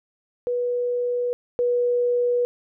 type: tone pair in turn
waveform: sine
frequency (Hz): 488.2 / 486.4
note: B4 / B4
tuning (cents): -20 / -26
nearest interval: unison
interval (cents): 6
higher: first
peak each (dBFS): -21 / -18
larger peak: second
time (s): 0.47-1.33 / 1.59-2.45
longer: neither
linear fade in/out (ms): 0
effects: none